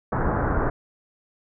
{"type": "low-pass noise", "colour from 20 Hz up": "pink", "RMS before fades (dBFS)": -23, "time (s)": [0.12, 0.7], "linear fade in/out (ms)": 5, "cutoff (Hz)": 1600, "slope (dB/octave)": 48, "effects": []}